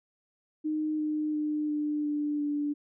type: tone with pitch steps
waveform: sine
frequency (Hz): 307.9 / 304.7 / 301.6 / 298.4 / 295.4 / 292.3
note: D#4 / D#4 / D4 / D4 / D4 / D4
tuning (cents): -18 / -36 / +46 / +28 / +10 / -8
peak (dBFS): -27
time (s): 0.64-2.74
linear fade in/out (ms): 20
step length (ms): 350
effects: none